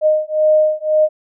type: beating tone pair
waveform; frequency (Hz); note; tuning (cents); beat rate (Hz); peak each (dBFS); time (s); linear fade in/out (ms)
sine; 616 / 617.9; D#5 / D#5; -17 / -12; 1.9; -14; 0.01-1.09; 50
effects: none